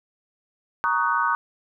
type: chord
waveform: sine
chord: D# minor seventh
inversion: second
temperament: just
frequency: 933.4 / 1120.1 / 1244.5 / 1493.4 Hz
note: A#5 / C#6 / D#6 / F#6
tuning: +2 / +18 / 0 / +16 cents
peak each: -25 dBFS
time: 0.84-1.35 s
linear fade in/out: 0 ms
effects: none